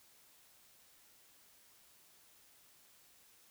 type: silence
effects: white hiss -65 dBFS RMS until 3.5 s